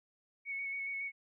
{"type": "tone with vibrato", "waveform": "sine", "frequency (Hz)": 2217, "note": "C#7", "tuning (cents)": 0, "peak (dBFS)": -36, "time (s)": [0.45, 1.12], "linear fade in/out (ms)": 50, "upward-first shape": "square", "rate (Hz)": 7.2, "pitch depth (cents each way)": 14, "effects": []}